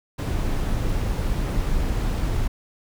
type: noise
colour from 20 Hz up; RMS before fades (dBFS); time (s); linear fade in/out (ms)
brown; -23; 0.18-2.48; 10
effects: none